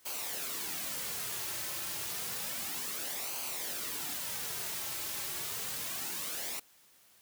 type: noise with flanger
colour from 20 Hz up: white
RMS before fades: -38 dBFS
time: 0.05-6.6 s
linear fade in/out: 10 ms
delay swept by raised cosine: 0.55 to 4.25 ms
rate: 0.3 Hz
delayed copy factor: -0.55
effects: white hiss -63 dBFS RMS until 7.21 s + high-pass 60 Hz 12 dB/octave